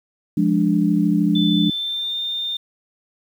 sine chord, D diminished, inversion first, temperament equal, 174.61 / 207.7 / 293.7 Hz, F3 / Ab3 / D4, 0 / 0 / 0 cents, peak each -19 dBFS, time 0.37-1.7 s, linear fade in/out 5 ms
sine tone with pitch glide, 3520 to 3615 Hz, A7 to A7, 0 to +46 cents, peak -22 dBFS, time 1.35-2.57 s, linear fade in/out 5 ms, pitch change +46 cents, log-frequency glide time 1.66-2.15 s
effects 8-bit

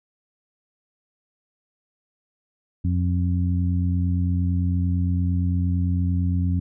harmonic tone, 88.8 Hz, F2, 29 cents sharp, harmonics 1 / 2 / 3, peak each -20 / -26 / -30 dBFS, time 2.84-6.6 s, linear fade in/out 10 ms, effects none

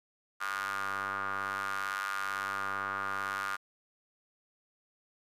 sawtooth ring-modulated tone, 97.8 Hz, G2, 4 cents flat, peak -26 dBFS, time 0.4-3.57 s, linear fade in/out 20 ms, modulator 1320 Hz, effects resampled to 32000 Hz + 11-bit

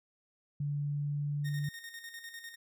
sine tone with pitch glide, 144.7 to 145.62 Hz, D3 to D3, -25 to -14 cents, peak -31 dBFS, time 0.6-1.69 s, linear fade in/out 5 ms, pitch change +11 cents, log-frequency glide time 0.73-1.41 s
sawtooth tone with tremolo, 1846 Hz, A#6, 17 cents flat, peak -39 dBFS, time 1.44-2.56 s, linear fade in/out 20 ms, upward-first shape square, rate 10 Hz, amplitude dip 55%
effects none

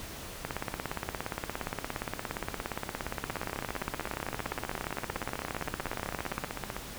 two click trains, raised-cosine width 0.5 ms, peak -19 / -17 dBFS, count 56 / 104, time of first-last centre 3.24-6.766 / 0.45-6.438 s, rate 15.6 / 17.2 Hz, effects pink hiss -43 dBFS RMS until 6.98 s

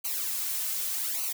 blue noise with flanger, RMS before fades -31 dBFS, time 0.04-1.33 s, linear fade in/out 10 ms, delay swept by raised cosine 0.57 to 3.67 ms, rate 0.84 Hz, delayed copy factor -0.9, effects none

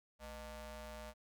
sawtooth ring-modulated tone, 277.2 Hz, C#4, in tune, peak -40 dBFS, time 0.19-1.14 s, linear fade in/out 50 ms, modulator 337 Hz, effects none

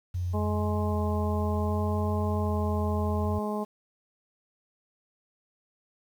sine tone with vibrato, 87.31 Hz, F2, in tune, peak -27 dBFS, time 0.14-3.39 s, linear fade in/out 10 ms, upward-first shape square, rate 0.64 Hz, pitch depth 39 cents each way
harmonic tone, 210.3 Hz, G#3, 22 cents sharp, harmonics 1 / 2 / 3 / 4 / 5, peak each -31 / -34 / -36 / -37 / -38 dBFS, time 0.33-3.65 s, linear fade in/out 20 ms
effects 9-bit

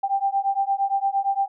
sine beating tone pair, 784 / 792.7 Hz, G5 / G5, 0 / +19 cents, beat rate 8.7 Hz, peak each -23 dBFS, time 0.03-1.48 s, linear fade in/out 10 ms, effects none

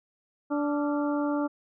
harmonic tone with a mistuned harmonic, 291.7 Hz, D4, 12 cents flat, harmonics 1 / 2 / 3 / 4 / 5, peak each -26 / -32 / -36 / -38 / -40 dBFS, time 0.5-1.48 s, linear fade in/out 20 ms, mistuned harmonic 5, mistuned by -92 cents, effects none

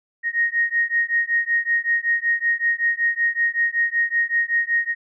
sine beating tone pair, 1864.7 / 1870 Hz, A#6 / A#6, 0 / +5 cents, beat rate 5.3 Hz, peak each -21 dBFS, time 0.23-4.95 s, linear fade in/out 50 ms, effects none

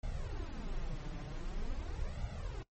brown noise with flanger, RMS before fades -39 dBFS, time 0.03-2.63 s, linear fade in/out 5 ms, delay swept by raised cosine 1.4 to 6.8 ms, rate 0.45 Hz, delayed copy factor +0.75, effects noise-tail reverb RT60 0.1 s tail -18 dB re dry + MP3 32 kbps

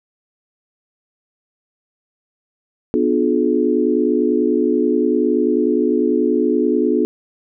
sine chord, B diminished seventh, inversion none, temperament just, 246.9 / 296.3 / 355.6 / 426.7 Hz, B3 / D4 / F4 / Ab4, 0 / +15 / +31 / +47 cents, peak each -19 dBFS, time 2.94-7.05 s, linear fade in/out 0 ms, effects none

